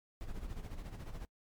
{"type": "noise with tremolo", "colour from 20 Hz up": "brown", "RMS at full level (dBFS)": -40, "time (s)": [0.21, 1.25], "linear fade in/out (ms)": 0, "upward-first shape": "sine", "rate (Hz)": 14, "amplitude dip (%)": 65, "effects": ["noise-tail reverb RT60 0.1 s tail -25 dB re dry", "MP3 96 kbps"]}